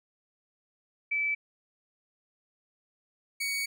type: tone pair in turn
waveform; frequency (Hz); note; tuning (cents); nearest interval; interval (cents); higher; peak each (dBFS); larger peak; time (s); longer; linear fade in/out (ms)
sine / sawtooth; 2310 / 2242; D7 / C#7; -29 / +19; minor second; 52; first; -26; neither; 1.11-1.35 / 3.4-3.66; second; 10
effects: none

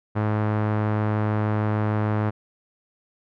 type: tone with low-pass filter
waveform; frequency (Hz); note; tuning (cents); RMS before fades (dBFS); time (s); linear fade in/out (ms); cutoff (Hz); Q
sawtooth; 106.5; G#2; +44; -23; 0.15-2.31; 20; 1400; 1.2
effects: none

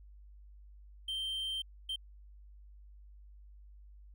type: tone bursts at uneven times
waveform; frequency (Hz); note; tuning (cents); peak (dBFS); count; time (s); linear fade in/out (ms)
triangle; 3136; G7; 0; -33; 2; 1.08-1.62 / 1.89-1.96; 5
effects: added 50 Hz sine -52 dBFS peak until 4.14 s

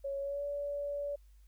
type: tone with pitch glide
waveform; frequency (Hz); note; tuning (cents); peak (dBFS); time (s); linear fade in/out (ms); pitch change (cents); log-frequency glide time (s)
sine; 554.4 to 573.6; C#5 to D5; 0 to -41; -34; 0.04-1.16; 10; +59; 0.19-0.44
effects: added 50 Hz sine -56 dBFS peak until 1.47 s + white hiss -75 dBFS RMS until 1.47 s

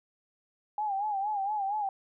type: tone with vibrato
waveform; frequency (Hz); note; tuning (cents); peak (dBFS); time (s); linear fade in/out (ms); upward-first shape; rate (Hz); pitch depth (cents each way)
sine; 815; G#5; -33; -28; 0.78-1.89; 2; sine; 4.3; 93
effects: none

